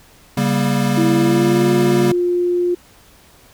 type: chord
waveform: square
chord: G diminished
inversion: second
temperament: equal with one note detuned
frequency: 138.59 / 196 / 237.7 Hz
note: Db3 / G3 / Bb3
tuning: 0 / 0 / +34 cents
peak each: -20 dBFS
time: 0.37-2.12 s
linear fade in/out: 5 ms
type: tone with pitch glide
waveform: sine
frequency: 329.6 to 353.3 Hz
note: E4 to F4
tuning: 0 to +20 cents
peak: -14 dBFS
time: 0.97-2.75 s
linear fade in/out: 10 ms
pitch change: +120 cents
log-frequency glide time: 1.07-1.71 s
effects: pink hiss -48 dBFS RMS until 3.53 s